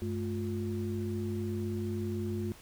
sine tone cluster, 97.7 / 216.6 / 353.6 Hz, G2 / A3 / F4, -5 / -27 / +22 cents, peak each -35 / -36 / -37 dBFS, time 0.02-2.52 s, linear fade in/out 0 ms, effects pink hiss -54 dBFS RMS until 2.61 s

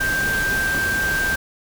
sine tone in noise, 1574 Hz, G6, 7 cents sharp, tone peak -19 dBFS, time 0-1.36 s, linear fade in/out 10 ms, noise pink, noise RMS -27 dBFS, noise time 0-1.36 s, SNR +5 dB, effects none

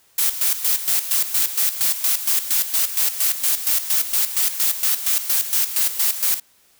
blue noise with tremolo, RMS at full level -18 dBFS, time 0.18-6.4 s, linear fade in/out 5 ms, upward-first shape square, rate 4.3 Hz, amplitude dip 70%, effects white hiss -57 dBFS RMS until 6.79 s

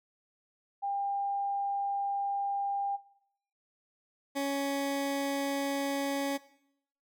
sine / 20% pulse tone pair in turn, 799 / 278.4 Hz, G5 / C#4, +33 / +8 cents, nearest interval octave + tritone, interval 1825 cents, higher first, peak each -30 / -25 dBFS, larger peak second, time 0.82-2.97 / 4.35-6.38 s, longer first, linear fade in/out 20 ms, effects noise-tail reverb RT60 0.7 s tail -18 dB re dry

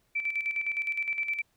sine tone with tremolo, 2327 Hz, D7, 17 cents flat, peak -26 dBFS, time 0.15-1.42 s, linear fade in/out 10 ms, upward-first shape square, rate 9.7 Hz, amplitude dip 60%, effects pink hiss -71 dBFS RMS until 1.56 s

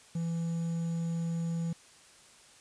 triangle tone with quantisation, 167 Hz, E3, 23 cents sharp, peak -28 dBFS, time 0.15-1.73 s, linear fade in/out 5 ms, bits 9, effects white hiss -57 dBFS RMS until 2.6 s + resampled to 22050 Hz

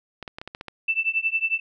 clicks, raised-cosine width 0.3 ms, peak -19 dBFS, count 8, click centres 0.227 / 0.278 / 0.385 / 0.415 / 0.476 / 0.549 / 0.611 / 0.683 s
sine tone with tremolo, 2658 Hz, E7, 14 cents sharp, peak -17 dBFS, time 0.88-1.6 s, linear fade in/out 5 ms, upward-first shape triangle, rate 11 Hz, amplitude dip 100%
effects none

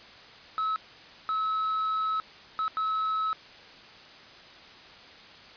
triangle tone bursts at uneven times, 1293 Hz, E6, 34 cents flat, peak -24 dBFS, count 4, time 0.58-0.76 / 1.29-2.2 / 2.59-2.68 / 2.77-3.33 s, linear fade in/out 0 ms, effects white hiss -49 dBFS RMS until 5.56 s + resampled to 11025 Hz

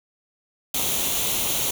white noise with comb filter, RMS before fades -24 dBFS, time 0.74-1.71 s, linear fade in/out 5 ms, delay 0.3 ms, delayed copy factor +0.6, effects none

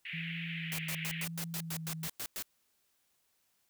pink band-pass noise, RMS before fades -42 dBFS, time 0.05-1.25 s, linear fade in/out 5 ms, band 1900 to 3000 Hz, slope 48 dB/octave
sine tone with vibrato, 163.6 Hz, E3, 13 cents flat, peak -39 dBFS, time 0.13-2.08 s, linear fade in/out 10 ms, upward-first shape sine, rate 0.97 Hz, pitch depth 32 cents each way
white noise bursts, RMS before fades -39 dBFS, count 11, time 0.72-2.424 s, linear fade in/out 0 ms, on 64 ms, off 100 ms
effects white hiss -75 dBFS RMS until 3.69 s

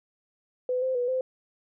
sine tone with pitch steps, 503 / 519 / 489.5 / 516 Hz, B4 / C5 / B4 / C5, +32 / -14 / -15 / -24 cents, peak -24 dBFS, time 0.69-1.21 s, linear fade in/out 2 ms, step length 130 ms, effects none

